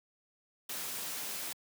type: noise with amplitude modulation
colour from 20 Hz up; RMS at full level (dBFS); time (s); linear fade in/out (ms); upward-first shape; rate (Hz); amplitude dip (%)
white; -38; 0.69-1.53; 5; sine; 227; 25
effects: high-pass 150 Hz 12 dB/octave